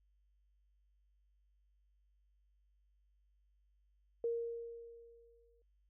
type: tone with exponential decay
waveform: sine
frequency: 466.2 Hz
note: A#4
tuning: in tune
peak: -32 dBFS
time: 4.24-5.62 s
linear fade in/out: 2 ms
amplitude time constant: 300 ms
effects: added 50 Hz sine -70 dBFS peak until 5.89 s